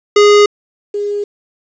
square / sine tone pair in turn, 413.1 / 410.2 Hz, G#4 / G#4, -9 / -21 cents, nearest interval unison, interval 12 cents, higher first, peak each -5 / -15 dBFS, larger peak first, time 0.16-0.46 / 0.94-1.24 s, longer neither, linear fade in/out 5 ms, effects resampled to 16000 Hz + 7-bit

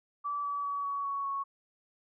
sine tone with pitch steps, 1156 / 1146 / 1136.1 / 1126.3 / 1116.6 / 1107 Hz, D6 / D6 / C#6 / C#6 / C#6 / C#6, -28 / -43 / +42 / +27 / +12 / -3 cents, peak -31 dBFS, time 0.24-1.44 s, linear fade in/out 20 ms, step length 200 ms, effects none

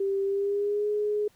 sine tone with pitch glide, 392.5 to 418.2 Hz, G4 to G#4, +2 to +12 cents, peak -24 dBFS, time 0-1.28 s, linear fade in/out 5 ms, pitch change +110 cents, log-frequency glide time 0.24-0.88 s, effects pink hiss -63 dBFS RMS until 1.35 s

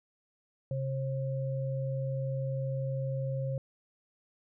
sine tone pair together, 133.64 / 536 Hz, C3 / C5, +37 / +42 cents, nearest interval 2 octaves, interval 2405 cents, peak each -31 / -37 dBFS, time 0.71-3.58 s, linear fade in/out 2 ms, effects none

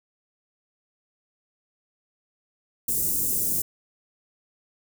white band-stop noise, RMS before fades -25 dBFS, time 2.88-3.62 s, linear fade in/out 5 ms, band 400 to 7400 Hz, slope 24 dB/octave, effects none

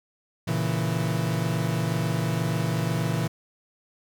40% pulse chord, A# diminished, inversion none, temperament equal, 116.54 / 138.59 / 164.81 Hz, A#2 / C#3 / E3, 0 / 0 / 0 cents, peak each -27 / -30 / -26 dBFS, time 0.47-3.28 s, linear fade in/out 10 ms, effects none

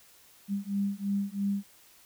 sine beating tone pair, 198.2 / 201.2 Hz, G3 / G3, +19 / +45 cents, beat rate 3 Hz, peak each -31 / -31 dBFS, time 0.48-1.64 s, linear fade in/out 50 ms, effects white hiss -58 dBFS RMS until 2.05 s

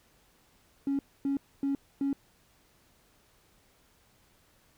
triangle tone bursts, 277.2 Hz, C#4, in tune, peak -23 dBFS, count 4, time 0.87-2.13 s, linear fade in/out 2 ms, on 120 ms, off 260 ms, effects tanh soft clip ceiling -23 dBFS + pink hiss -65 dBFS RMS until 4.77 s

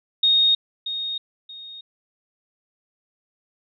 sine tone with echo, 3717 Hz, A#7, 6 cents flat, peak -14 dBFS, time 0.23-0.55 s, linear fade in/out 5 ms, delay 630 ms, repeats 2, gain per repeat -11 dB, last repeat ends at 1.81 s, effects none

